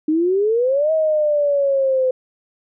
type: exponential two-way sweep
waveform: sine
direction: up then down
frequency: 302.4 to 640 to 510 Hz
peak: -14 dBFS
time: 0.08-2.11 s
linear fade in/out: 5 ms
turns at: 0.92 s
effects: none